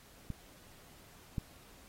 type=clicks; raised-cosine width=5 ms; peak=-26 / -22 dBFS; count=2; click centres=0.303 / 1.382 s; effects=pink hiss -59 dBFS RMS until 1.88 s + AAC 48 kbps